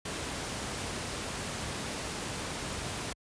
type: noise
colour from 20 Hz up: pink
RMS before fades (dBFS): -36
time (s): 0.05-3.13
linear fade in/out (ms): 5
effects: high-pass 60 Hz 12 dB/octave + resampled to 22050 Hz